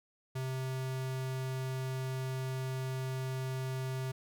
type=tone; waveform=square; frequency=130.81 Hz; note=C3; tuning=in tune; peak=-35 dBFS; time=0.35-4.12 s; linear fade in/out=10 ms; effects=none